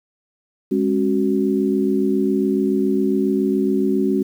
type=tone cluster; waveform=sine; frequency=205.8 / 273 / 371.9 Hz; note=G#3 / C#4 / F#4; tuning=-16 / -26 / +9 cents; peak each=-20 dBFS; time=0.71-4.23 s; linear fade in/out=10 ms; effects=8-bit